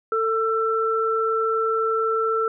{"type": "tone pair together", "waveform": "sine", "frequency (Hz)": [446.5, 1338], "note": ["A4", "E6"], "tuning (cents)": [25, 25], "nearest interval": "octave + perfect fifth", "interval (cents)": 1900, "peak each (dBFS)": -22, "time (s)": [0.12, 2.48], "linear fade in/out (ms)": 2, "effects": []}